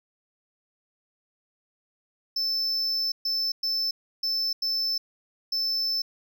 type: tone bursts at uneven times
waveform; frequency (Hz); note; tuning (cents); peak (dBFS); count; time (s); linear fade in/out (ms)
triangle; 5280; E8; +2; -23; 6; 2.36-3.12 / 3.25-3.52 / 3.63-3.91 / 4.23-4.53 / 4.62-4.98 / 5.52-6.02; 5
effects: none